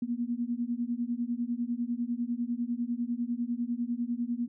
sine beating tone pair, 234.1 / 244.1 Hz, A#3 / B3, +8 / -20 cents, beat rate 10 Hz, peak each -32 / -32 dBFS, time 0.02-4.48 s, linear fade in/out 5 ms, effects none

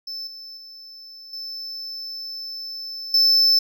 triangle tone with level steps, 5274 Hz, E8, in tune, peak -28 / -35 / -38 / -29 / -12 dBFS, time 0.07-3.59 s, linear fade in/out 5 ms, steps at 0.27 / 0.57 / 1.33 / 3.14 s, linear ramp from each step 2 ms, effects none

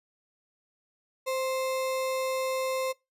sine tone with sample-and-hold, 522 Hz, C5, 4 cents flat, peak -27 dBFS, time 1.26-2.93 s, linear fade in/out 20 ms, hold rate 1575 Hz, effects noise-tail reverb RT60 0.2 s tail -21 dB re dry + resampled to 32000 Hz

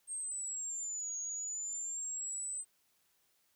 sine exponential two-way sweep, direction down then up, 8540 to 6630 to 8160 Hz, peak -37 dBFS, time 0.07-2.65 s, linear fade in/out 50 ms, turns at 1.18 s, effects white hiss -74 dBFS RMS until 3.55 s

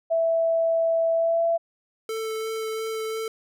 sine tone with pitch glide, 659.3 to 670 Hz, E5 to E5, 0 to +28 cents, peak -19 dBFS, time 0.1-1.58 s, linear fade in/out 20 ms, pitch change +28 cents, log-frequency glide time 1.13-1.44 s
square tone with vibrato, 442.1 Hz, A4, 8 cents sharp, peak -28 dBFS, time 2.09-3.28 s, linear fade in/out 2 ms, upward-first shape sine, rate 2.9 Hz, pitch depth 10 cents each way
effects none

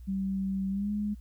sine tone with pitch glide, 192.9 to 207.9 Hz, G3 to G#3, -28 to +2 cents, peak -28 dBFS, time 0.07-1.15 s, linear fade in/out 20 ms, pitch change +130 cents, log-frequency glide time 0.7-0.91 s, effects added 60 Hz sine -43 dBFS peak until 1.2 s + white hiss -70 dBFS RMS until 1.2 s

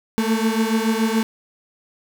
35% pulse beating tone pair, 220 / 227 Hz, A3 / A#3, 0 / -46 cents, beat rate 7 Hz, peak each -18 / -20 dBFS, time 0.18-1.23 s, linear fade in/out 0 ms, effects none

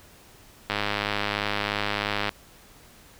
click train, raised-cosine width 0.3 ms, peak -9 dBFS, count 165, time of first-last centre 0.7-2.292 s, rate 103 Hz, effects pink hiss -52 dBFS RMS until 3.19 s

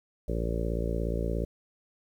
harmonic tone, 57 Hz, A#1, 38 cents flat, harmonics 1 / 2 / 3 / 4 / 5 / 6 / 7 / 8 / 9 / 10, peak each -30 / -37 / -36 / -41 / -41 / -40 / -39 / -38 / -41 / -40 dBFS, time 0.28-1.45 s, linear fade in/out 5 ms, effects 10-bit

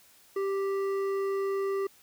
sine tone with hard clipping, 392 Hz, G4, in tune, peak -29 dBFS, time 0.36-1.87 s, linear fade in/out 5 ms, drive 9 dB, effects white hiss -59 dBFS RMS until 2.02 s

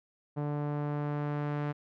sawtooth tone with low-pass filter sweep, 146.83 Hz, D3, in tune, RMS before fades -33 dBFS, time 0.36-1.73 s, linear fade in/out 20 ms, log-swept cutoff 880 to 1800 Hz, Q 0.91, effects none

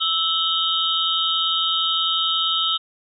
sine tone cluster, 1315 / 2978 / 3197 / 3591 / 3762 Hz, E6 / F#7 / G7 / A7 / A#7, -5 / +11 / +33 / +35 / +15 cents, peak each -25 dBFS, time 0-2.78 s, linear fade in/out 20 ms, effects none

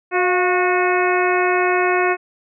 harmonic tone with a mistuned harmonic, 364.5 Hz, F#4, 26 cents flat, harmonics 1 / 2 / 3 / 4 / 5 / 6 / 7, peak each -18 / -21 / -23 / -24 / -25 / -26 / -26 dBFS, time 0.11-2.17 s, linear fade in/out 50 ms, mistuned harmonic 2, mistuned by -45 cents, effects none

